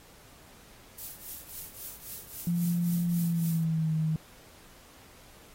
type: noise with tremolo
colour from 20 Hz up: violet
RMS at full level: -37 dBFS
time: 0.98-3.64 s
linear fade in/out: 5 ms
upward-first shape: triangle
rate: 3.7 Hz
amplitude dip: 85%
type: tone with pitch glide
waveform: sine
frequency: 172.8 to 157.55 Hz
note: F3 to D#3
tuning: -18 to +22 cents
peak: -25 dBFS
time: 2.47-4.16 s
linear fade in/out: 2 ms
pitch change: -160 cents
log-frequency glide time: 3.1-3.93 s
effects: pink hiss -55 dBFS RMS until 5.54 s + AAC 48 kbps